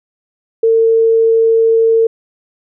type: tone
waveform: sine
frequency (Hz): 452.2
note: A4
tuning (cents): +47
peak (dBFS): -7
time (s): 0.63-2.07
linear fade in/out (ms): 5
effects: none